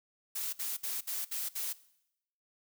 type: noise bursts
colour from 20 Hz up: blue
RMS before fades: -36 dBFS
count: 6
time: 0.35-1.73 s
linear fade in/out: 10 ms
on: 180 ms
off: 60 ms
effects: noise-tail reverb RT60 0.8 s tail -19 dB re dry